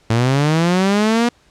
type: linear sweep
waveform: sawtooth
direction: up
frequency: 110 to 241.8 Hz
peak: -9 dBFS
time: 0.1-1.29 s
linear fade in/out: 5 ms
effects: pink hiss -54 dBFS RMS until 1.5 s + low-pass 7000 Hz 12 dB/octave